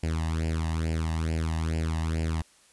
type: tone with flanger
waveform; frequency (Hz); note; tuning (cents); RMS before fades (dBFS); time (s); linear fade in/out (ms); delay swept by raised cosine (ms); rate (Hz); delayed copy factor
sawtooth; 80.6; E2; -38; -28; 0.03-2.42; 5; 0.4 to 1.09; 2.3; +0.8
effects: white hiss -59 dBFS RMS until 2.72 s + resampled to 24000 Hz